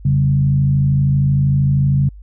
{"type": "tone with frequency modulation", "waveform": "sine", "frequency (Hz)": 138.1, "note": "C#3", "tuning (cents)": -6, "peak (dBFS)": -11, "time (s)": [0.05, 2.09], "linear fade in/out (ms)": 5, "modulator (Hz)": 52.9, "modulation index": 0.63, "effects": ["added 50 Hz sine -34 dBFS peak until 2.22 s"]}